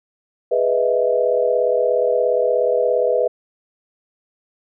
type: chord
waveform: sine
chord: E major seventh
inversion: first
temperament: equal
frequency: 415.3 / 493.9 / 622.3 / 659.3 Hz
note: G#4 / B4 / D#5 / E5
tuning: 0 / 0 / 0 / 0 cents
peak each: -23 / -17 / -21 / -23 dBFS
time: 0.51-3.28 s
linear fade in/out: 10 ms
effects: none